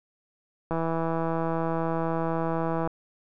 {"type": "click train", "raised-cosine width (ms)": 1, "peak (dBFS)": -15, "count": 356, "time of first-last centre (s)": [0.71, 2.875], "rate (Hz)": 164, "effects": []}